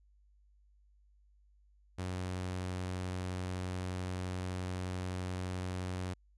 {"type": "tone", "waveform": "sawtooth", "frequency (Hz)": 91.6, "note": "F#2", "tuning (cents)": -17, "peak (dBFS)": -32, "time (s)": [1.98, 6.14], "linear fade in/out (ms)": 10, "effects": ["added 50 Hz sine -63 dBFS peak until 6.37 s", "resampled to 24000 Hz"]}